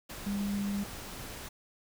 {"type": "tone in noise", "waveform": "sine", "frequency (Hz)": 201.3, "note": "G3", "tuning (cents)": 46, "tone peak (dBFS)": -30, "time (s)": [0.26, 0.84], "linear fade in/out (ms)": 10, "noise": "pink", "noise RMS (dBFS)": -43, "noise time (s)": [0.09, 1.49], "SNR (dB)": 10, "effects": []}